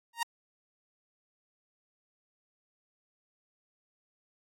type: tone with exponential growth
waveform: sawtooth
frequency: 932.3 Hz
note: A#5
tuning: in tune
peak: -21 dBFS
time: 0.13-0.23 s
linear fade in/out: 5 ms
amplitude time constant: 20 ms
effects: AAC 48 kbps